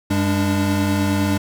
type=tone cluster; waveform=square; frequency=94.7 / 201.6 / 293.9 Hz; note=F#2 / G3 / D4; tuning=+41 / +49 / +1 cents; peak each=-22 dBFS; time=0.1-1.38 s; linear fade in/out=10 ms; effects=none